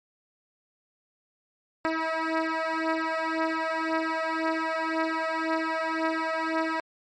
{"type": "beating tone pair", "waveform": "10% pulse", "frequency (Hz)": [321.2, 323.1], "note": ["E4", "E4"], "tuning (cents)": [-45, -35], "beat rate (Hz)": 1.9, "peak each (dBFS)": -20, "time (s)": [1.85, 6.8], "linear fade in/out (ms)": 0, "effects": ["low-pass 3000 Hz 12 dB/octave", "MP3 48 kbps"]}